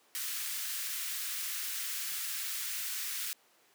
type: high-pass noise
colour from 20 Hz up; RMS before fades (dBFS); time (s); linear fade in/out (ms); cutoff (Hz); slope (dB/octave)
white; -37; 0.15-3.33; 0; 1400; 24
effects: pink hiss -65 dBFS RMS until 3.74 s + high-pass 400 Hz 12 dB/octave